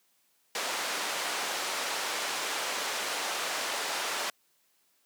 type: band-pass noise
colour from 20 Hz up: pink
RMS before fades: -33 dBFS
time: 0.55-4.3 s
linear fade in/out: 2 ms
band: 630 to 8200 Hz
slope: 12 dB/octave
effects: white hiss -70 dBFS RMS until 5.05 s + high-pass 150 Hz 12 dB/octave